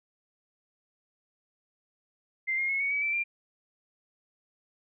sine tone with pitch steps, 2087 / 2133 / 2181 / 2229 / 2279 / 2329 / 2381 Hz, C7 / C7 / C#7 / C#7 / C#7 / D7 / D7, -5 / +33 / -29 / +9 / +47 / -15 / +23 cents, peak -26 dBFS, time 2.47-3.24 s, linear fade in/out 20 ms, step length 110 ms, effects none

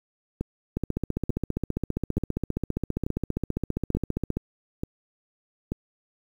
two click trains, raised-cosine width 3 ms, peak -15 / -13 dBFS, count 7 / 55, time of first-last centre 0.41-5.72 / 0.77-4.37 s, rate 1.13 / 15 Hz, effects 8-bit

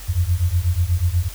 sine beating tone pair, 83.5 / 91.7 Hz, E2 / F#2, +23 / -15 cents, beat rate 8.2 Hz, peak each -19 dBFS, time 0.08-1.29 s, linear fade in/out 20 ms, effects added 47 Hz sine -34 dBFS peak until 1.34 s + white hiss -39 dBFS RMS until 1.34 s

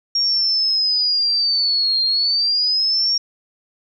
sine linear two-way sweep, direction down then up, 5580 to 4186 to 5580 Hz, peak -15 dBFS, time 0.15-3.18 s, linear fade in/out 5 ms, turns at 2.03 s, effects none

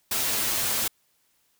white noise with comb filter, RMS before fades -26 dBFS, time 0.11-0.88 s, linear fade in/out 5 ms, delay 9.1 ms, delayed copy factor +0.55, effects white hiss -68 dBFS RMS until 1.59 s

